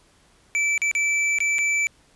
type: tone with dropouts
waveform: square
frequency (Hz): 2320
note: D7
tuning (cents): -22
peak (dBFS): -20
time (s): 0.55-1.87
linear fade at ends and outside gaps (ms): 0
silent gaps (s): 0.778-0.818 / 0.914-0.951 / 1.386-1.404 / 1.584-1.589
effects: pink hiss -58 dBFS RMS until 2.15 s + resampled to 24000 Hz